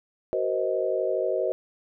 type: chord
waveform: sine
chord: C half-diminished seventh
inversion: second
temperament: just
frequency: 376.7 / 470.9 / 523.3 / 627.9 Hz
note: Gb4 / Bb4 / C5 / Eb5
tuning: +31 / +18 / 0 / +16 cents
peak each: -29 / -30 / -28 / -28 dBFS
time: 0.33-1.52 s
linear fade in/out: 0 ms
effects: none